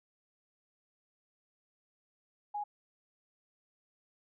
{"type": "tone", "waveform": "sine", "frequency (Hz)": 828, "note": "G#5", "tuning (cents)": -5, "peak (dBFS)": -34, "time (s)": [2.54, 2.64], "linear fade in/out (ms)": 10, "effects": []}